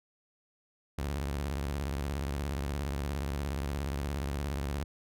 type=tone with vibrato; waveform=sawtooth; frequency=70 Hz; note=C#2; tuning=18 cents sharp; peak=-28 dBFS; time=0.98-4.84 s; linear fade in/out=5 ms; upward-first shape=triangle; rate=17 Hz; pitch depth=270 cents each way; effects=none